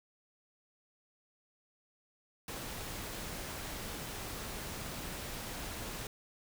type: noise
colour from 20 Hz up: pink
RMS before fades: -42 dBFS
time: 2.48-6.07 s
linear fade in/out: 2 ms
effects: none